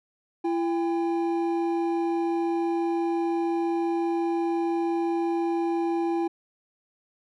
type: tone pair together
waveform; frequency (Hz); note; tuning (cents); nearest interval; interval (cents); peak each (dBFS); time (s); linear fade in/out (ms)
triangle; 337.6 / 803; E4 / G5; +41 / +41; octave + minor third; 1500; -22 / -29; 0.44-6.28; 10
effects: none